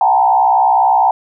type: tone with frequency modulation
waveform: sine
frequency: 834 Hz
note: G#5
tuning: 7 cents sharp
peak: -8 dBFS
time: 0.01-1.11 s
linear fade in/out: 2 ms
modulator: 64.2 Hz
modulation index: 1.6
effects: none